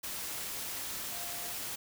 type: tone in noise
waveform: sine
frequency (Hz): 698.5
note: F5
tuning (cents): 0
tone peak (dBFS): -49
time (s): 1.11-1.53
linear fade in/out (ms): 10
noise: white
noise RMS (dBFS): -39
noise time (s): 0.03-1.76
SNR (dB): -13
effects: none